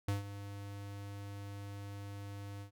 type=tone with ADSR envelope; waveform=square; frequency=100.6 Hz; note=G2; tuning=45 cents sharp; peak=-31 dBFS; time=0.08-2.71 s; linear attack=5 ms; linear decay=140 ms; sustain=-13 dB; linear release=98 ms; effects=none